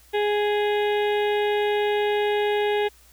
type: harmonic tone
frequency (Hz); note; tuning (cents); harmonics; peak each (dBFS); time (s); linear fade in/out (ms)
415.3; G#4; 0; 1 / 2 / 4 / 5 / 6 / 7 / 8 / 9; -21 / -27 / -33 / -35 / -37 / -38 / -39 / -40; 0.13-2.89; 20
effects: added 60 Hz sine -55 dBFS peak until 3.12 s + white hiss -55 dBFS RMS until 3.12 s